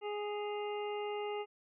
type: harmonic tone with a mistuned harmonic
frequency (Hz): 415.3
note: G#4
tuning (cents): 0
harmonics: 1 / 2 / 3 / 5 / 6 / 7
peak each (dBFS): -37 / -42 / -49 / -50 / -57 / -50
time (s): 0.01-1.46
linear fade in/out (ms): 50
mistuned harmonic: 7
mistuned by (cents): -62
effects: none